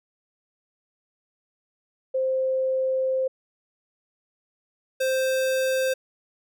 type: tone pair in turn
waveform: sine / square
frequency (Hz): 523.3 / 523.3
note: C5 / C5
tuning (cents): 0 / 0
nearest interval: unison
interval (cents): 0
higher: neither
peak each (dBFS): -21 / -22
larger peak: first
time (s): 2.14-3.28 / 5-5.94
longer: first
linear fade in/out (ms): 10
effects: none